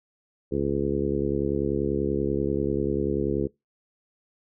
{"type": "harmonic tone with a mistuned harmonic", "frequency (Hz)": 70.3, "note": "C#2", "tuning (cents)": 25, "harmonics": [1, 2, 3, 4, 5, 6, 7], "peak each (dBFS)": [-34, -32, -31, -31, -28, -28, -34], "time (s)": [0.51, 3.48], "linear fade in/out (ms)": 20, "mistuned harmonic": 1, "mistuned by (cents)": 24, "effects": ["noise-tail reverb RT60 0.2 s tail -23 dB re dry"]}